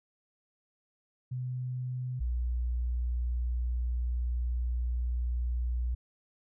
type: tone pair in turn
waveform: sine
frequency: 126.3 / 60.47 Hz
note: B2 / B1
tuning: +39 / -36 cents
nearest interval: octave + minor second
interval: 1275 cents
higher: first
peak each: -32 / -28 dBFS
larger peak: second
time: 1.31-2.2 / 2.2-5.95 s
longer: second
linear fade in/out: 10 ms
effects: none